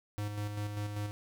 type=tone with tremolo; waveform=square; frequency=103.83 Hz; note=G#2; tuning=in tune; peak=-34 dBFS; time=0.18-1.11 s; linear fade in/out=0 ms; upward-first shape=square; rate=5.1 Hz; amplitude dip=40%; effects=none

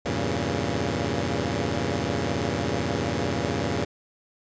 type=chord; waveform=10% pulse; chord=E diminished seventh; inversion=none; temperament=equal; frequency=82.41 / 98 / 116.54 / 138.59 Hz; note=E2 / G2 / Bb2 / Db3; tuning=0 / 0 / 0 / 0 cents; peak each=-22 dBFS; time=0.05-3.85 s; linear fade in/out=10 ms; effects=resampled to 16000 Hz

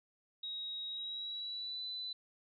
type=tone with pitch glide; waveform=sine; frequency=3800 to 3998 Hz; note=A#7 to B7; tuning=+33 to +20 cents; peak=-39 dBFS; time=0.43-2.13 s; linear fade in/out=5 ms; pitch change=+87 cents; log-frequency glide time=0.88-1.84 s; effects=none

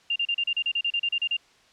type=tone bursts; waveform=sine; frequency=2794 Hz; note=F7; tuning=in tune; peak=-22 dBFS; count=14; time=0.1-1.368 s; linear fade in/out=5 ms; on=59 ms; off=34 ms; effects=white hiss -58 dBFS RMS until 1.72 s + low-pass 5000 Hz 12 dB/octave

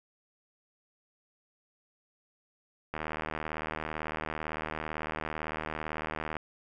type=click train; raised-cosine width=0.5 ms; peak=-19 dBFS; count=268; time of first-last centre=2.94-6.367 s; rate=77.9 Hz; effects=none

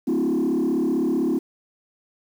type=tone with frequency modulation; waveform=sine; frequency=293.7 Hz; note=D4; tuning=in tune; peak=-17 dBFS; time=0.07-1.39 s; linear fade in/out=10 ms; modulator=35.7 Hz; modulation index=1.9; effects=tanh soft clip ceiling -17 dBFS + 8-bit

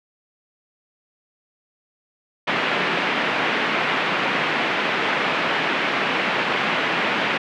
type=band-pass noise; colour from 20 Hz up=white; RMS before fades=-22 dBFS; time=2.47-7.38 s; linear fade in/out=10 ms; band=160 to 2700 Hz; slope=24 dB/octave; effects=none

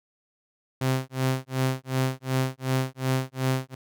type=tone with tremolo; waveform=sawtooth; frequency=130.81 Hz; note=C3; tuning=in tune; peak=-17 dBFS; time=0.81-3.75 s; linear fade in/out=5 ms; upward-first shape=sine; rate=2.7 Hz; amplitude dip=100%; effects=none

